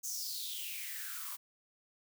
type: noise with high-pass filter sweep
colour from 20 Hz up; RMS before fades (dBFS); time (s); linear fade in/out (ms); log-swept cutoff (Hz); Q
blue; -41; 0.03-1.37; 20; 6700 to 1000; 6.4
effects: none